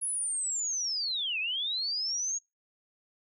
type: linear two-way sweep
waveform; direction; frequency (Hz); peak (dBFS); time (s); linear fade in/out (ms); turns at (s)
sine; down then up; 10590 to 2456 to 6680; -29; 0.01-2.39; 20; 1.39
effects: noise-tail reverb RT60 0.2 s tail -25 dB re dry